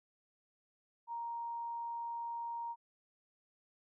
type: tone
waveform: sine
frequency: 935 Hz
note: A#5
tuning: 5 cents sharp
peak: -38 dBFS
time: 1.07-2.76 s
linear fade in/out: 50 ms
effects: none